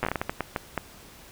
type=slowing click train; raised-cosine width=0.5 ms; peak=-11 dBFS; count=12; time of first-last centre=0.03-0.777 s; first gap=8 ms; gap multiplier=1.39; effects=pink hiss -49 dBFS RMS until 1.31 s